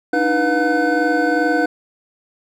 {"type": "tone cluster", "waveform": "triangle", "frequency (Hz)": [295.9, 318.4, 490.1, 716, 1511], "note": ["D4", "D#4", "B4", "F5", "F#6"], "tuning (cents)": [13, 40, -13, 43, 36], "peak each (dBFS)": -19, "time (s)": [0.13, 1.66], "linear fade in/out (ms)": 5, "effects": []}